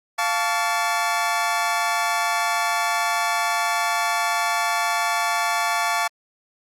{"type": "chord", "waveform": "25% pulse", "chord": "F augmented", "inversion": "none", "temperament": "equal with one note detuned", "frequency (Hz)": [698.5, 880, 1135.3], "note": ["F5", "A5", "C#6"], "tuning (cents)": [0, 0, 41], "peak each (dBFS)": -21, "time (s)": [0.18, 6.08], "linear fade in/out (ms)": 10, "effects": ["low-pass 12000 Hz 12 dB/octave", "Opus 48 kbps"]}